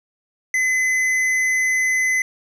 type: tone with hard clipping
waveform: triangle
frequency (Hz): 2030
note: B6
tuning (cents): +47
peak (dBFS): -18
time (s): 0.54-2.22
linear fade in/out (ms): 2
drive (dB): 12
effects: none